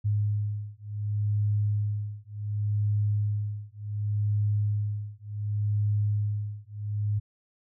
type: beating tone pair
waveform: sine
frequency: 103.8 / 104.48 Hz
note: G#2 / G#2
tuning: 0 / +11 cents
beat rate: 0.68 Hz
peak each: -28 dBFS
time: 0.04-7.2 s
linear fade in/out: 20 ms
effects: none